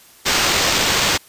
white noise with sample-and-hold, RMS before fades -17 dBFS, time 0.25-1.18 s, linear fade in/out 20 ms, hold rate 11025 Hz, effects white hiss -47 dBFS RMS until 1.28 s + resampled to 32000 Hz

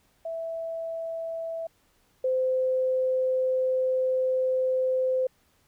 sine tone pair in turn, 658 / 516.1 Hz, E5 / C5, -3 / -24 cents, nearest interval major third, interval 421 cents, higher first, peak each -30 / -22 dBFS, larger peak second, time 0.25-1.67 / 2.24-5.27 s, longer second, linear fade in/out 5 ms, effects pink hiss -66 dBFS RMS until 5.67 s

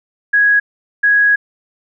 sine tone pair in turn, 1661.2 / 1661.2 Hz, G#6 / G#6, 0 / 0 cents, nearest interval unison, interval 0 cents, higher neither, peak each -8 dBFS, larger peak neither, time 0.33-0.6 / 1.03-1.36 s, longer second, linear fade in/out 10 ms, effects none

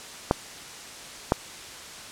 clicks, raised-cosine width 1 ms, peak -4 dBFS, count 2, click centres 0.311 / 1.321 s, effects white hiss -41 dBFS RMS until 2.11 s + low-pass 8000 Hz 12 dB/octave

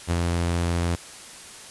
sawtooth tone with ADSR envelope, 85.9 Hz, F2, 28 cents flat, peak -16 dBFS, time 0.07-0.96 s, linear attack 40 ms, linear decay 38 ms, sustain -2 dB, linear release 13 ms, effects white hiss -42 dBFS RMS until 1.7 s + resampled to 24000 Hz

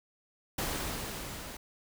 pink noise with level ramp, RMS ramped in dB -33 to -44 dBFS, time 0.58-1.57 s, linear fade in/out 5 ms, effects none

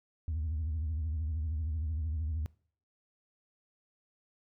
sine tone with vibrato, 78.4 Hz, D#2, 14 cents sharp, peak -29 dBFS, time 0.28-2.46 s, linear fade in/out 0 ms, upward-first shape triangle, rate 13 Hz, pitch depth 150 cents each way, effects noise-tail reverb RT60 0.5 s tail -24 dB re dry + tanh soft clip ceiling -29 dBFS

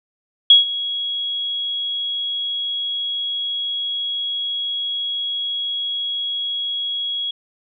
sine tone with ADSR envelope, 3322 Hz, G#7, in tune, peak -4 dBFS, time 0.5-7.31 s, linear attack 4 ms, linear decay 140 ms, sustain -17 dB, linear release 5 ms, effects none

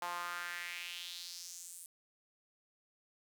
sawtooth tone with high-pass filter sweep, 174.9 Hz, F3, 3 cents sharp, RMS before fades -44 dBFS, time 0.02-1.86 s, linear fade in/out 2 ms, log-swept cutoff 880 to 9600 Hz, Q 3.1, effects none

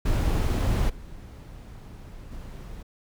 brown noise with level steps, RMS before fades -23 / -42 / -39 dBFS, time 0.05-2.83 s, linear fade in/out 10 ms, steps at 0.89 / 2.31 s, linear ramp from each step 10 ms, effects none

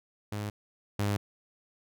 sawtooth tone pair in turn, 104.1 / 102.08 Hz, G#2 / G#2, +5 / -29 cents, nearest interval unison, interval 34 cents, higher first, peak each -29 / -23 dBFS, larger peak second, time 0.32-0.5 / 0.99-1.17 s, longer neither, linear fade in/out 5 ms, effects none

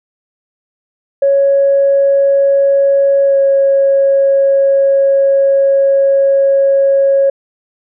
sine tone with pitch glide, 554.4 to 549.3 Hz, C#5 to C#5, 0 to -16 cents, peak -6 dBFS, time 1.22-7.3 s, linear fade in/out 5 ms, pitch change -16 cents, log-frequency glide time 3.25-3.37 s, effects tanh soft clip ceiling -2 dBFS

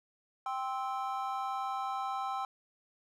triangle chord, C major, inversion second, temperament just, 784.9 / 1046.5 / 1308.1 Hz, G5 / C6 / E6, +2 / 0 / -14 cents, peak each -34 / -37 / -37 dBFS, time 0.46-2.45 s, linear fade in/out 2 ms, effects none

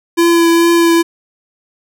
square tone with vibrato, 337.4 Hz, E4, 40 cents sharp, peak -8 dBFS, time 0.17-1.03 s, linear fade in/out 20 ms, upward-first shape triangle, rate 2.3 Hz, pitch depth 17 cents each way, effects none

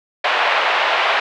pink band-pass noise, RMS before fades -17 dBFS, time 0.24-1.2 s, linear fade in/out 5 ms, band 610 to 3200 Hz, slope 24 dB/octave, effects none

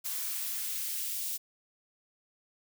blue noise with high-pass filter sweep, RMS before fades -35 dBFS, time 0.04-1.38 s, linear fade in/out 20 ms, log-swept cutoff 680 to 3200 Hz, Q 0.81, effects none

